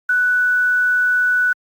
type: tone with quantisation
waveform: sine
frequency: 1484 Hz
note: F#6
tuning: 5 cents sharp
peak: -13 dBFS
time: 0.09-1.53 s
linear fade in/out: 5 ms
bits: 7
effects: Opus 48 kbps